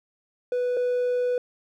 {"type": "tone pair in turn", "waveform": "triangle", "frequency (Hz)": [493.9, 493.9], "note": ["B4", "B4"], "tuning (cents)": [0, 0], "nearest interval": "unison", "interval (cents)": 0, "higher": "neither", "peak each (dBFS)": [-20, -19], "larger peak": "second", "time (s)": [[0.52, 0.77], [0.77, 1.38]], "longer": "second", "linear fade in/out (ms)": 2, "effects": ["tanh soft clip ceiling -15 dBFS"]}